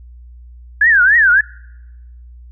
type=tone with vibrato; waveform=sine; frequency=1647 Hz; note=G#6; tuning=15 cents flat; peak=-7 dBFS; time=0.81-1.41 s; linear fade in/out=5 ms; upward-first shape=triangle; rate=3.5 Hz; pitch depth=280 cents each way; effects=noise-tail reverb RT60 1.0 s tail -26 dB re dry + added 60 Hz sine -35 dBFS peak until 2.51 s